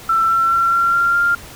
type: tone with pitch steps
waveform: sine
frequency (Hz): 1337 / 1348.6 / 1360.4 / 1372.2 / 1384.1 / 1396.2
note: E6 / E6 / F6 / F6 / F6 / F6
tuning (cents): +24 / +39 / -46 / -31 / -16 / -1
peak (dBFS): -12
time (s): 0.09-1.35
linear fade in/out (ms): 5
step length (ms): 210
effects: pink hiss -37 dBFS RMS until 1.55 s